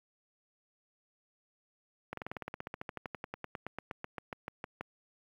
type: slowing click train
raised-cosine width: 0.5 ms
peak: -23 dBFS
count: 30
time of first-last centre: 2.13-4.81 s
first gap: 43 ms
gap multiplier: 1.05
effects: high-pass 80 Hz 12 dB/octave + 10-bit